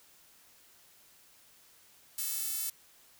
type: tone with high-pass filter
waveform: sawtooth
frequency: 438.5 Hz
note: A4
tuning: 6 cents flat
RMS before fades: -35 dBFS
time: 2.18-2.7 s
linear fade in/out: 5 ms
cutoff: 9900 Hz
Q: 0.55
effects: white hiss -61 dBFS RMS until 3.19 s